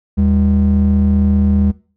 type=ring-modulated tone; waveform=triangle; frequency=140 Hz; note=C#3; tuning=18 cents sharp; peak=-4 dBFS; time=0.17-1.72 s; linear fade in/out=20 ms; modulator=61.2 Hz; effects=noise-tail reverb RT60 0.4 s tail -23 dB re dry + tanh soft clip ceiling -2 dBFS